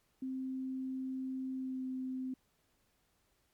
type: tone with pitch glide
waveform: sine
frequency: 261.6 to 258.9 Hz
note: C4 to C4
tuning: 0 to -18 cents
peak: -36 dBFS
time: 0.22-2.34 s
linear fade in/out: 5 ms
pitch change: -18 cents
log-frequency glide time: 1.55-1.85 s
effects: pink hiss -75 dBFS RMS until 3.53 s + MP3 96 kbps